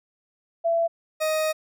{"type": "tone pair in turn", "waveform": ["sine", "40% pulse"], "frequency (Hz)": [670, 625.2], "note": ["E5", "D#5"], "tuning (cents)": [28, 8], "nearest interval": "minor second", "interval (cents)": 120, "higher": "first", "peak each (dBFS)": [-19, -21], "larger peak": "first", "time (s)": [[0.64, 0.88], [1.2, 1.53]], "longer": "second", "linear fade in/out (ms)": 20, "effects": []}